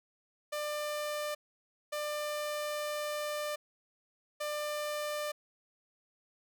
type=tone bursts at uneven times; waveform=sawtooth; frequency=596 Hz; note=D5; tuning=25 cents sharp; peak=-30 dBFS; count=3; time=0.52-1.35 / 1.92-3.56 / 4.4-5.32 s; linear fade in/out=10 ms; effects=none